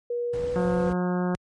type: tone with pitch glide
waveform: sine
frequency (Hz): 480 to 500.7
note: B4 to B4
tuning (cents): -49 to +24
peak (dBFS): -25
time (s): 0.1-0.9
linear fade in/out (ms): 5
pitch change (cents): +73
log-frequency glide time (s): 0.31-0.75
type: noise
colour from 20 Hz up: brown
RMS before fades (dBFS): -34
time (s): 0.33-0.93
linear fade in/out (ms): 5
type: harmonic tone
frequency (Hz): 179.7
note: F3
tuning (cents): +50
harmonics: 1 / 2 / 3 / 4 / 5 / 6 / 7 / 8 / 9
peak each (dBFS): -24 / -30 / -34 / -36 / -38 / -40 / -41 / -42 / -43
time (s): 0.56-1.35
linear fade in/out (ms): 0
effects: high-pass 60 Hz 12 dB/octave + MP3 48 kbps